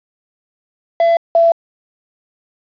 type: tone pair in turn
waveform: triangle / sine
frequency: 673 / 670.2 Hz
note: E5 / E5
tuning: +36 / +29 cents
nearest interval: unison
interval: 7 cents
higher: first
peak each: -7 dBFS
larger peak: neither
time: 1-1.17 / 1.35-1.52 s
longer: neither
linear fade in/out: 2 ms
effects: resampled to 11025 Hz + 7-bit